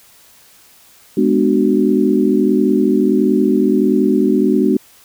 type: chord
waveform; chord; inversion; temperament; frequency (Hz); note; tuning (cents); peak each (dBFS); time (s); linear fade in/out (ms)
sine; G# half-diminished seventh; none; just; 207.7 / 249.2 / 299 / 373.8; G#3 / B3 / D4 / F#4; 0 / +16 / +31 / +18; -16; 1.17-4.77; 5
effects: white hiss -47 dBFS RMS until 5.04 s